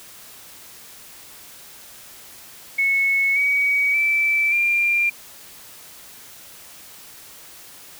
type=tone with pitch steps; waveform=sine; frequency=2200 / 2261 / 2323 / 2387 Hz; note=C#7 / C#7 / D7 / D7; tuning=-14 / +34 / -20 / +28 cents; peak=-16 dBFS; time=2.78-5.1 s; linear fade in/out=10 ms; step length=580 ms; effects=white hiss -43 dBFS RMS until 7.99 s